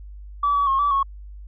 sine tone with pitch steps, 1150 / 1139 / 1080 / 1152 / 1100 Hz, D6 / C#6 / C#6 / D6 / C#6, -37 / +47 / -45 / -34 / -14 cents, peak -16 dBFS, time 0.43-1.03 s, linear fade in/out 5 ms, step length 120 ms, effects tanh soft clip ceiling -12 dBFS + added 50 Hz sine -36 dBFS peak until 1.47 s

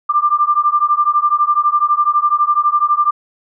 sine beating tone pair, 1184 / 1196 Hz, D6 / D6, +14 / +31 cents, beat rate 12 Hz, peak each -14 dBFS, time 0.09-3.11 s, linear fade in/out 10 ms, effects none

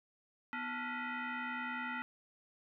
sine tone with frequency modulation, 246.9 Hz, B3, in tune, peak -37 dBFS, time 0.53-2.02 s, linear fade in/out 0 ms, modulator 563 Hz, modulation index 3.7, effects none

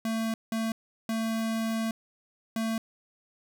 square tone bursts at uneven times, 224.2 Hz, A3, 33 cents sharp, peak -28 dBFS, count 4, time 0.05-0.34 / 0.52-0.72 / 1.09-1.91 / 2.56-2.78 s, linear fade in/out 2 ms, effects none

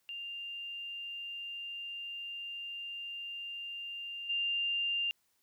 sine tone with level steps, 2794 Hz, F7, in tune, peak -39 / -30 dBFS, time 0.09-5.11 s, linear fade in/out 0 ms, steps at 4.29 s, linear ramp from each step 10 ms, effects white hiss -75 dBFS RMS until 5.42 s

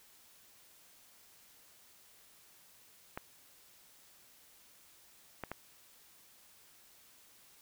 clicks, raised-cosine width 0.5 ms, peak -24 dBFS, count 3, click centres 3.175 / 5.437 / 5.516 s, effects white hiss -62 dBFS RMS until 7.61 s

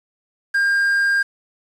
triangle tone, 1606 Hz, G6, 41 cents sharp, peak -13 dBFS, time 0.54-1.23 s, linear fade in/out 10 ms, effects resampled to 24000 Hz + 7-bit

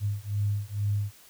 sine beating tone pair, 101.5 / 103.7 Hz, G#2 / G#2, -39 / -2 cents, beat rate 2.2 Hz, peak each -29 dBFS, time 0-1.12 s, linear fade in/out 50 ms, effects white hiss -54 dBFS RMS until 1.29 s

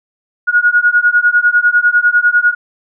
sine beating tone pair, 1441 / 1451 Hz, F#6 / F#6, -46 / -34 cents, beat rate 10 Hz, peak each -11 dBFS, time 0.47-2.55 s, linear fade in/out 20 ms, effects none

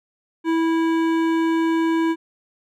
sine tone with hard clipping, 327.5 Hz, E4, 11 cents flat, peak -19 dBFS, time 0.44-2.16 s, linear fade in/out 50 ms, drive 14 dB, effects none

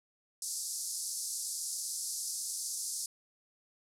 white band-pass noise, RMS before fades -38 dBFS, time 0.42-3.06 s, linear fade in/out 2 ms, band 4700 to 11000 Hz, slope 48 dB/octave, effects none

